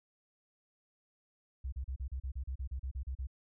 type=tone bursts; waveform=sine; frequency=65.41 Hz; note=C2; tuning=in tune; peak=-35 dBFS; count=14; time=1.64-3.271 s; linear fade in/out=10 ms; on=84 ms; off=35 ms; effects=none